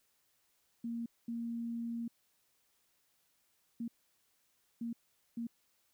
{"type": "tone bursts at uneven times", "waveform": "sine", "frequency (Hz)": 233.1, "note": "A#3", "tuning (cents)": 0, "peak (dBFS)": -36, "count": 5, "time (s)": [[0.84, 1.06], [1.28, 2.08], [3.8, 3.88], [4.81, 4.93], [5.37, 5.47]], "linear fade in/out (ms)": 5, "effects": ["white hiss -75 dBFS RMS until 5.93 s"]}